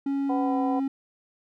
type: tone with pitch glide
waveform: triangle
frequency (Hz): 276.9 to 271.4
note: C#4 to C#4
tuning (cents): -2 to -36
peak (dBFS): -22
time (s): 0.06-0.88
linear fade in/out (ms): 5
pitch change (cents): -34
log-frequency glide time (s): 0.42-0.54
type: harmonic tone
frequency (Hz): 250.8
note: B3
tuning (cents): +27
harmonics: 2 / 3 / 4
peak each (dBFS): -33 / -28 / -35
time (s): 0.29-0.8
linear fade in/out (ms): 10
effects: none